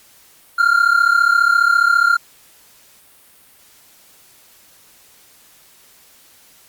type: tone pair together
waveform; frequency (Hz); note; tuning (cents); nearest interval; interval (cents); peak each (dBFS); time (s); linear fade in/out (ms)
triangle; 1378.3 / 1413; F6 / F6; -23 / +20; unison; 43; -12; 0.58-2.17; 10
effects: white hiss -49 dBFS RMS until 6.68 s + Opus 48 kbps